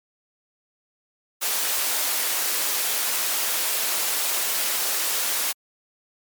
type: high-pass noise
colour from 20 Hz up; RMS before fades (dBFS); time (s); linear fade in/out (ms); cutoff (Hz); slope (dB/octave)
white; -24; 1.41-5.53; 20; 410; 12
effects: MP3 96 kbps